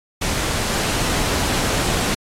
pink noise, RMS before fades -21 dBFS, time 0.21-2.15 s, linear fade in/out 10 ms, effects low-pass 10000 Hz 12 dB/octave + AAC 48 kbps

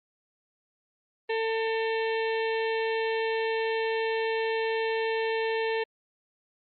harmonic tone, 448.1 Hz, A4, 32 cents sharp, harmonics 1 / 2 / 4 / 5 / 6 / 7 / 8 / 9, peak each -27 / -34 / -35 / -40 / -39 / -44 / -47 / -46 dBFS, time 1.29-5.84 s, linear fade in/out 10 ms, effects Opus 32 kbps

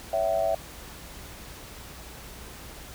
sine tone with amplitude modulation, 660 Hz, E5, 2 cents sharp, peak -18 dBFS, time 0.13-0.55 s, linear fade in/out 5 ms, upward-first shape sine, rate 99.8 Hz, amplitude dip 100%, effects added 60 Hz sine -48 dBFS peak until 2.94 s + pink hiss -44 dBFS RMS until 2.94 s

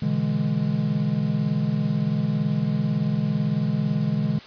triangle chord, E dominant seventh, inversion second, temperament equal, 123.47 / 146.83 / 164.81 / 207.7 Hz, B2 / D3 / E3 / G#3, 0 / 0 / 0 / 0 cents, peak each -28 / -23 / -25 / -23 dBFS, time 0.02-4.39 s, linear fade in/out 5 ms, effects white hiss -43 dBFS RMS until 4.46 s + resampled to 11025 Hz

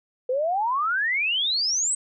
sine exponential sweep, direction up, 489 to 8300 Hz, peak -21 dBFS, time 0.29-1.95 s, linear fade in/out 5 ms, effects none

